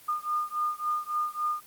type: beating tone pair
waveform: sine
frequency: 1215 / 1218.6 Hz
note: D#6 / D#6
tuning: -42 / -36 cents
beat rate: 3.6 Hz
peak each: -30 dBFS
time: 0.08-1.61 s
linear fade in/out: 10 ms
effects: white hiss -52 dBFS RMS until 1.66 s + Opus 24 kbps